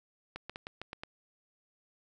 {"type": "clicks", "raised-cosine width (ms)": 0.3, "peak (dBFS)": -24, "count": 7, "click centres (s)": [0.36, 0.496, 0.559, 0.669, 0.816, 0.931, 1.035], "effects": []}